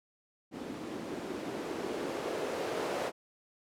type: noise with low-pass filter sweep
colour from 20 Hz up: violet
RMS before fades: -37 dBFS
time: 0.51-3.12 s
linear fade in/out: 50 ms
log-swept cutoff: 260 to 500 Hz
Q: 2.1
effects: none